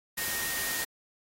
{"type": "tone in noise", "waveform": "sine", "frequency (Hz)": 1855, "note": "A#6", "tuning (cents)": -9, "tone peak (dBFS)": -36, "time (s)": [0.17, 0.85], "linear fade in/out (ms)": 10, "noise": "white", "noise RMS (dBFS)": -33, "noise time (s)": [0.17, 0.85], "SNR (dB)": -6, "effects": ["AAC 48 kbps"]}